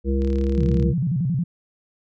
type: harmonic tone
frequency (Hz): 67.6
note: C#2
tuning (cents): -43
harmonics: 1 / 3 / 5 / 7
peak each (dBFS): -20 / -25 / -27 / -28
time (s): 0.04-0.94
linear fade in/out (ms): 50
type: click train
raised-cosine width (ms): 0.2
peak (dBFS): -25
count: 23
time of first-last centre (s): 0.22-0.826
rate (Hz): 36.3
type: tone with vibrato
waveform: sine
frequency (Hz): 150.2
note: D3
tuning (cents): +39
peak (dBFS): -19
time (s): 0.57-1.44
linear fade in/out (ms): 10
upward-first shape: square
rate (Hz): 11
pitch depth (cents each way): 250
effects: none